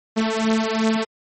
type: beating tone pair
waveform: sawtooth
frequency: 220 / 222.8 Hz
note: A3 / A3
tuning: 0 / +22 cents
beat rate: 2.8 Hz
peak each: -17 dBFS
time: 0.16-1.05 s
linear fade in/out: 20 ms
effects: MP3 32 kbps